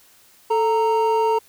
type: tone pair together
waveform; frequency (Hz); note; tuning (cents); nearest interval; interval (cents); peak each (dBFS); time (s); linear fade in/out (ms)
triangle; 440 / 926.4; A4 / A#5; 0 / -11; octave + minor second; 1289; -17; 0.5-1.39; 10
effects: white hiss -53 dBFS RMS until 1.48 s